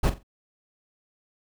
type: noise with echo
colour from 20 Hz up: brown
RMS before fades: -19 dBFS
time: 0.03-0.1 s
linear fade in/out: 10 ms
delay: 44 ms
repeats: 3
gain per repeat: -12 dB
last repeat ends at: 0.232 s
effects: none

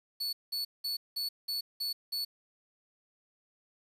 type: tone bursts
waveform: 45% pulse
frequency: 4435 Hz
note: C#8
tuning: in tune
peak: -31 dBFS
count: 7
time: 0.2-2.25 s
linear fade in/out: 10 ms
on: 130 ms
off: 190 ms
effects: resampled to 32000 Hz + 10-bit

